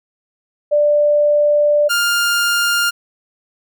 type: tone pair in turn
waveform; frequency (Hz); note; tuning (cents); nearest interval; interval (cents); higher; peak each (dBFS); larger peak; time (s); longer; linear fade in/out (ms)
sine / sawtooth; 590 / 1404.9; D5 / F6; +8 / +10; octave + minor third; 1502; second; -10; neither; 0.71-1.89 / 1.89-2.91; first; 20
effects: none